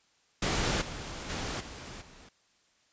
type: noise with level steps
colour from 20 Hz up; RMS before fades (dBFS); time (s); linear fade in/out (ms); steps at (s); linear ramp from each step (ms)
pink; -29 / -40 / -35 / -44 / -53; 0.42-2.29; 5; 0.81 / 1.29 / 1.6 / 2.01; 10
effects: white hiss -68 dBFS RMS until 2.92 s + resampled to 16000 Hz